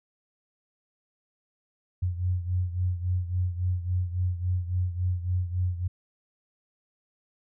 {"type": "beating tone pair", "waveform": "sine", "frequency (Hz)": [89.5, 93.1], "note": ["F2", "F#2"], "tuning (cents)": [43, 11], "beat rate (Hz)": 3.6, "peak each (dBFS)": [-26, -31], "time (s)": [2.02, 5.88], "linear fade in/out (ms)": 10, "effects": []}